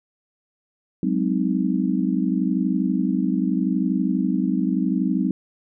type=chord; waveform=sine; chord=Ab dominant seventh; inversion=third; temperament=just; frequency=186.89 / 207.7 / 259.6 / 311.5 Hz; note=Gb3 / Ab3 / C4 / Eb4; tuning=+18 / 0 / -13 / +2 cents; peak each=-23 / -26 / -23 / -26 dBFS; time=1.03-5.31 s; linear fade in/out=2 ms; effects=none